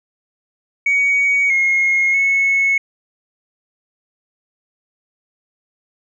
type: tone with pitch steps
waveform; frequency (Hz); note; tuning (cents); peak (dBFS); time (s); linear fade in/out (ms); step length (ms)
sine; 2247 / 2153 / 2196; C#7 / C7 / C#7; +23 / +49 / -17; -11; 0.86-2.78; 5; 640
effects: tanh soft clip ceiling -9 dBFS